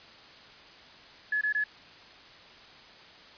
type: tone bursts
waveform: sine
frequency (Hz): 1705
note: G#6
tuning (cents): +45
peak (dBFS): -25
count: 3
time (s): 1.32-1.64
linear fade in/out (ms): 5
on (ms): 92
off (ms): 22
effects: white hiss -51 dBFS RMS until 3.37 s + resampled to 11025 Hz